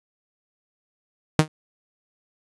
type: tone with exponential decay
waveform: sawtooth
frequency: 155.56 Hz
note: D#3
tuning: in tune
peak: -5 dBFS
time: 1.39-1.48 s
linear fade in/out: 0 ms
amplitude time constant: 19 ms
effects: resampled to 24000 Hz